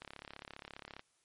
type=click train; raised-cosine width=0.3 ms; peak=-30 dBFS; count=35; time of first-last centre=0.02-0.994 s; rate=34.9 Hz; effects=white hiss -75 dBFS RMS until 1.24 s + MP3 48 kbps